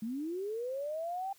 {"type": "linear sweep", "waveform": "sine", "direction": "up", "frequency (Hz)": [210.8, 795], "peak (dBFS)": -34, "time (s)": [0.02, 1.33], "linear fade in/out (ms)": 5, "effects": ["white hiss -63 dBFS RMS until 1.38 s"]}